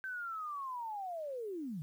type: linear sweep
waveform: sine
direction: down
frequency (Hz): 1558 to 141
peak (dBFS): -38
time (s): 0.04-1.82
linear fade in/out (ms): 0
effects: 11-bit